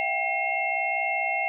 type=tone cluster; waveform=sine; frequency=661 / 726 / 787 / 2140 / 2701 Hz; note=E5 / F#5 / G5 / C7 / E7; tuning=+5 / -33 / +7 / +38 / +42 cents; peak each=-33 / -33 / -30 / -27 / -32 dBFS; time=0-1.48 s; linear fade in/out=0 ms; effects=none